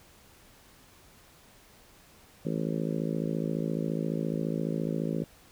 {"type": "harmonic tone", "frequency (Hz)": 54.5, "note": "A1", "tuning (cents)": -16, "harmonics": [3, 4, 5, 6, 7, 8, 9, 10], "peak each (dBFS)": [-32, -34, -36, -38, -39, -40, -41, -42], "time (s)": [2.45, 5.24], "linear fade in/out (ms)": 5, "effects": ["pink hiss -57 dBFS RMS until 5.51 s"]}